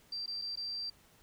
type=tone with dropouts; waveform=sine; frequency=4699 Hz; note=D8; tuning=in tune; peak=-36 dBFS; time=0.12-0.9 s; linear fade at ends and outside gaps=5 ms; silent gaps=0.261-0.277 / 0.416-0.419 / 0.557-0.572 s; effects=pink hiss -64 dBFS RMS until 1.22 s